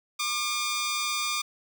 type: tone pair together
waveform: 10% pulse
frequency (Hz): 1100 / 1201.4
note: C#6 / D6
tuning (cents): -14 / +39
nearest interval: major second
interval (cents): 153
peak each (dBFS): -28 / -19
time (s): 0.19-1.42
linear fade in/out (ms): 10
effects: none